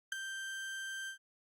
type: tone with ADSR envelope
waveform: 35% pulse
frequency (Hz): 1568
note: G6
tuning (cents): 0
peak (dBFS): -29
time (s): 0.12-1.18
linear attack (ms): 3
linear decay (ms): 10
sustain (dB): -9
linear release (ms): 99
effects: low-pass 12000 Hz 12 dB/octave + Opus 48 kbps